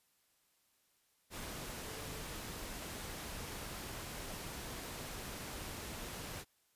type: tone in noise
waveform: sine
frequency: 440 Hz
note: A4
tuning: in tune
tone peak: -54 dBFS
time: 1.81-2.24 s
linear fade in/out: 50 ms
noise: pink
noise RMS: -45 dBFS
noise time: 1.3-6.45 s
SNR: -12 dB
effects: white hiss -75 dBFS RMS until 6.75 s + resampled to 32000 Hz